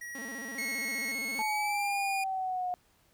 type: tone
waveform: square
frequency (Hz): 1910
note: A#6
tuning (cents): +42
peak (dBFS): -40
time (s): 0.01-1.12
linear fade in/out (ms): 5
type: tone with vibrato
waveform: sawtooth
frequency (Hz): 246.9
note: B3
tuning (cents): 0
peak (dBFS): -38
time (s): 0.15-1.42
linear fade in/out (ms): 2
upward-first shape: square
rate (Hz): 15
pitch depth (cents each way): 170
type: tone with pitch glide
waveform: 40% pulse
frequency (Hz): 2181 to 2434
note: C#7 to D#7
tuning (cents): -29 to -39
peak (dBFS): -32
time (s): 0.58-2.24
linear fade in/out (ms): 5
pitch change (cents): +190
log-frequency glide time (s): 1.3-1.98
type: exponential sweep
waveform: sine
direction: down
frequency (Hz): 867 to 719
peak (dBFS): -30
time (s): 1.39-2.74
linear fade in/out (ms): 0
effects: pink hiss -67 dBFS RMS until 3.13 s